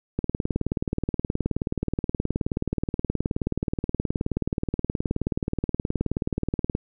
click train, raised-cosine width 3 ms, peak -11 dBFS, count 125, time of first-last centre 0.19-6.751 s, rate 18.9 Hz, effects none

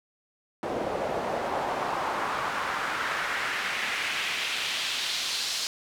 pink noise with band-pass filter sweep, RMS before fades -30 dBFS, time 0.63-5.67 s, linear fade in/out 0 ms, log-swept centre 500 to 4700 Hz, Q 1.7, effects none

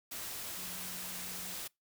sine tone in noise, 181.5 Hz, F#3, 33 cents flat, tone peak -52 dBFS, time 0.57-1.55 s, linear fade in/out 10 ms, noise white, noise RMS -42 dBFS, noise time 0.11-1.68 s, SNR -13 dB, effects noise-tail reverb RT60 0.2 s tail -25 dB re dry

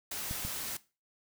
white noise, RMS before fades -38 dBFS, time 0.11-0.77 s, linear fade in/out 5 ms
clicks, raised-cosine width 5 ms, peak -26 dBFS, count 2, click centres 0.311 / 0.45 s
effects noise-tail reverb RT60 0.3 s tail -18 dB re dry

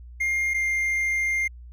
triangle tone pair in turn, 2120 / 2109 Hz, C7 / C7, +22 / +13 cents, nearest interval unison, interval 9 cents, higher first, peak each -20 dBFS, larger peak neither, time 0.2-0.54 / 0.54-1.48 s, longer second, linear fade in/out 10 ms, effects added 60 Hz sine -40 dBFS peak until 1.72 s

